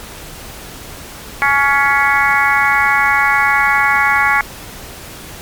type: harmonic tone with a mistuned harmonic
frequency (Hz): 280.5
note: C#4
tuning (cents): +21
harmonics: 3 / 4 / 5 / 6 / 7 / 8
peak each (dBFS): -17 / -17 / -17 / -17 / -17 / -17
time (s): 1.42-4.41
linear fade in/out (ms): 0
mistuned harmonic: 8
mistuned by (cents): -25
effects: pink hiss -32 dBFS RMS until 5.41 s + MP3 96 kbps